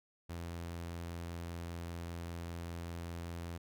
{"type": "tone", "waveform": "sawtooth", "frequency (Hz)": 85.1, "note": "F2", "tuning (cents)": -44, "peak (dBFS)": -37, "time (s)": [0.29, 3.58], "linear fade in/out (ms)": 10, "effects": []}